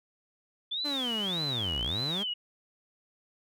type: tone with vibrato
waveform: sine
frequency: 3420 Hz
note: A7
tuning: 50 cents flat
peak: -30 dBFS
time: 0.71-2.34 s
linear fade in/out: 10 ms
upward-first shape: sine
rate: 1.7 Hz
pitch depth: 290 cents each way
type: linear two-way sweep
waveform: sawtooth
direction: down then up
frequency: 300 to 52.7 to 214 Hz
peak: -30 dBFS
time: 0.84-2.24 s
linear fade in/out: 20 ms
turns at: 1.83 s
effects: none